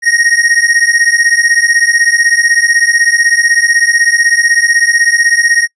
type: beating tone pair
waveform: square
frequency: 1863 / 1879 Hz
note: A#6 / A#6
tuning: -2 / +13 cents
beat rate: 16 Hz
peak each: -11 dBFS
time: 0.02-5.68 s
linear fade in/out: 50 ms
effects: noise-tail reverb RT60 0.1 s tail -24 dB re dry + resampled to 22050 Hz